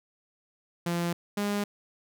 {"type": "tone pair in turn", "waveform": "sawtooth", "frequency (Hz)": [171.9, 204.4], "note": ["F3", "G#3"], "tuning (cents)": [-27, -27], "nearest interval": "minor third", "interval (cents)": 300, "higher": "second", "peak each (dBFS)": -23, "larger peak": "neither", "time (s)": [[0.86, 1.13], [1.37, 1.64]], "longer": "neither", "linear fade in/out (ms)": 5, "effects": []}